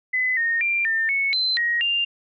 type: tone with pitch steps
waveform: sine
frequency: 2017 / 1846 / 2375 / 1802 / 2207 / 4072 / 1887 / 2795 Hz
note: B6 / A#6 / D7 / A6 / C#7 / C8 / A#6 / F7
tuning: +36 / -17 / +19 / +41 / -8 / -48 / +21 / +1 cents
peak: -19 dBFS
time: 0.13-2.05 s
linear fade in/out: 10 ms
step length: 240 ms
effects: none